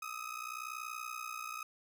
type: ring-modulated tone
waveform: 30% pulse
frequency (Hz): 1263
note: D#6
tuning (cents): +26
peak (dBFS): -35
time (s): 0.02-1.63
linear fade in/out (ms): 2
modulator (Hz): 30.4
effects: none